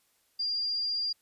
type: tone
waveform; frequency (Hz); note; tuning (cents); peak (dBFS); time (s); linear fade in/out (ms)
sine; 4795; D8; +35; -28; 0.39-1.13; 10
effects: white hiss -70 dBFS RMS until 1.21 s + resampled to 32000 Hz